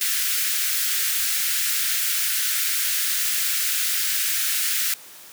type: high-pass noise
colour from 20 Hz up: white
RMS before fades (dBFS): -23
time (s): 0.01-4.94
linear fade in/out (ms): 2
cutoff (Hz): 1400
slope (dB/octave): 48
effects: white hiss -44 dBFS RMS until 5.32 s + high-pass 150 Hz 12 dB/octave